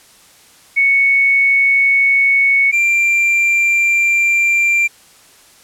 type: tone pair in turn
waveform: sine / triangle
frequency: 2217 / 2369 Hz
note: C#7 / D7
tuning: 0 / +14 cents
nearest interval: minor second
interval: 114 cents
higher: second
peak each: -9 dBFS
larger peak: neither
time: 0.76-2.72 / 2.72-4.88 s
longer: second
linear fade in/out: 20 ms
effects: white hiss -46 dBFS RMS until 5.63 s + low-pass 11000 Hz 12 dB/octave